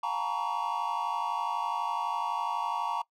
triangle tone cluster, 709 / 812 / 904 / 956 / 1127 Hz, F5 / G#5 / A5 / A#5 / C#6, +26 / -39 / +47 / +43 / +28 cents, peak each -39 / -37 / -31 / -31 / -33 dBFS, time 0.03-3.02 s, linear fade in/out 5 ms, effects noise-tail reverb RT60 0.1 s tail -21 dB re dry

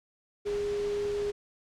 sine tone in noise, 410 Hz, G#4, 22 cents flat, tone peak -28 dBFS, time 0.45-1.32 s, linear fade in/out 20 ms, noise pink, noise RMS -43 dBFS, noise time 0.45-1.32 s, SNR +12 dB, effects low-pass 6000 Hz 12 dB/octave

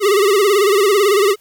square tone with vibrato, 402.9 Hz, G4, 48 cents sharp, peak -11 dBFS, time 0-1.36 s, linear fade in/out 50 ms, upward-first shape sine, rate 18 Hz, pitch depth 110 cents each way, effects white hiss -54 dBFS RMS until 1.4 s

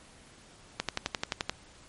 click train, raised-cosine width 0.2 ms, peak -11 dBFS, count 9, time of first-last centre 0.8-1.496 s, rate 11.5 Hz, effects pink hiss -55 dBFS RMS until 1.88 s + MP3 48 kbps

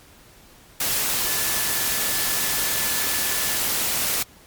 sine tone in noise, 1738 Hz, A6, 22 cents flat, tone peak -34 dBFS, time 1.25-3.56 s, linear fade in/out 5 ms, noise white, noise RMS -23 dBFS, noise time 0.8-4.23 s, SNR -14 dB, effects pink hiss -50 dBFS RMS until 4.46 s + MP3 96 kbps

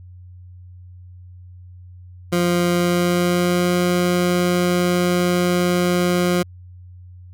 20% pulse tone with pitch glide, 175 to 177.55 Hz, F3 to F3, +4 to +29 cents, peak -11 dBFS, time 2.32-6.43 s, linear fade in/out 10 ms, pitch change +25 cents, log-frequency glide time 2.72-3.75 s, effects added 90 Hz sine -38 dBFS peak until 7.33 s

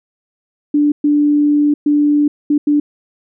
sine tone bursts at uneven times, 293.7 Hz, D4, in tune, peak -9 dBFS, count 5, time 0.74-0.92 / 1.04-1.74 / 1.86-2.28 / 2.5-2.58 / 2.67-2.8 s, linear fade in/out 5 ms, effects none

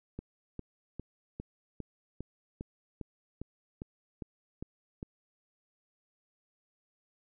click train, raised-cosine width 3 ms, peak -26 dBFS, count 13, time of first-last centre 0.19-5.029 s, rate 2.48 Hz, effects none

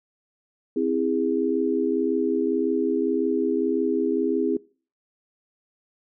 sine chord, C augmented, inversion none, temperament just, 261.6 / 327 / 408.8 Hz, C4 / E4 / G#4, 0 / -14 / -27 cents, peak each -25 dBFS, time 0.76-4.57 s, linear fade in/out 5 ms, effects noise-tail reverb RT60 0.4 s tail -23 dB re dry

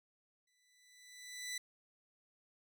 15% pulse tone with exponential growth, 1986 Hz, B6, 9 cents sharp, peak -32 dBFS, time 0.47-1.58 s, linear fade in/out 5 ms, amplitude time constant 240 ms, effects none

